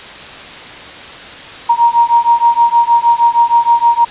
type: beating tone pair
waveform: sine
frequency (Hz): 936 / 942.4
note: A#5 / A#5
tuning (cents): +7 / +19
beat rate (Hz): 6.4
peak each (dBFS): -10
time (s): 1.69-4.05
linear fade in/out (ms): 10
effects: white hiss -30 dBFS RMS until 4.1 s + resampled to 8000 Hz